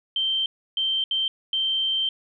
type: tone bursts at uneven times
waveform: sine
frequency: 3129 Hz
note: G7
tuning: 4 cents flat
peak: -21 dBFS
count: 4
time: 0.16-0.46 / 0.77-1.04 / 1.11-1.28 / 1.53-2.09 s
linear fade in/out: 2 ms
effects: none